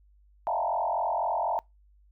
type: tone with frequency modulation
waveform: sine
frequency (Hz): 788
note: G5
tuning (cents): +9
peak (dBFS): -25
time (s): 0.47-1.59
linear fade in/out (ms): 0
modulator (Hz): 44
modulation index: 3.6
effects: noise-tail reverb RT60 0.2 s tail -25 dB re dry + added 50 Hz sine -57 dBFS peak until 2.11 s